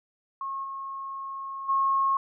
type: tone with level steps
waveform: sine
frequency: 1086 Hz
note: C#6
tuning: 36 cents flat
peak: -30 / -33 / -21 dBFS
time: 0.41-2.17 s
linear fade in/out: 2 ms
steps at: 0.63 / 1.68 s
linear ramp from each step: 20 ms
effects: none